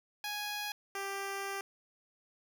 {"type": "tone pair in turn", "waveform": "10% pulse", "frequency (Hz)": [830.6, 394], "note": ["G#5", "G4"], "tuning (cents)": [0, 9], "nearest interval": "octave + minor second", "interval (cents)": 1291, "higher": "first", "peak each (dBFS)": -28, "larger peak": "neither", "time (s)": [[0.24, 0.72], [0.95, 1.61]], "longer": "second", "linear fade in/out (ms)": 2, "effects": []}